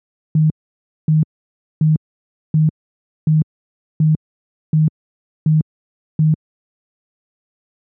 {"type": "tone bursts", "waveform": "sine", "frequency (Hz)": 155.56, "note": "D#3", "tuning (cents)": 0, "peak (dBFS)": -9, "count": 9, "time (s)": [0.35, 6.34], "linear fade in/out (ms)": 2, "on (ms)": 150, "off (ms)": 580, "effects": ["high-pass 100 Hz 12 dB/octave"]}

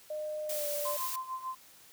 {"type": "tone with pitch glide", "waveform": "sine", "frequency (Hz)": [610, 585.5], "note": ["D#5", "D5"], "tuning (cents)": [-34, -5], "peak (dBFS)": -34, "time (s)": [0.1, 0.97], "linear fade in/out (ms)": 5, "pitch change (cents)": -71, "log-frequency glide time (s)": [0.51, 0.65]}
{"type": "noise", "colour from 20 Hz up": "blue", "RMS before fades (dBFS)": -37, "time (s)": [0.49, 1.16], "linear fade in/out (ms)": 5}
{"type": "tone with tremolo", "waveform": "sine", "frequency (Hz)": 1038, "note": "C6", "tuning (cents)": -14, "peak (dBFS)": -33, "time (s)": [0.85, 1.55], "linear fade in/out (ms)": 5, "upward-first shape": "sine", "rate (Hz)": 6.7, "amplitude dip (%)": 75}
{"effects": ["white hiss -57 dBFS RMS until 1.92 s", "high-pass 60 Hz 12 dB/octave"]}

